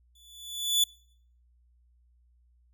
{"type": "tone with exponential growth", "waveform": "sawtooth", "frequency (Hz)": 3463, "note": "A7", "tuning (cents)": -28, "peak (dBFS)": -16, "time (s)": [0.15, 0.84], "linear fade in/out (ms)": 5, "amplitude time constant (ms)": 150, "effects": ["noise-tail reverb RT60 0.6 s tail -25 dB re dry", "added 60 Hz sine -61 dBFS peak until 2.73 s"]}